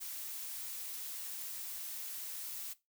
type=noise; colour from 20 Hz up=blue; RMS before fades=-43 dBFS; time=0-2.74 s; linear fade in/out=20 ms; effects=noise-tail reverb RT60 0.2 s tail -17 dB re dry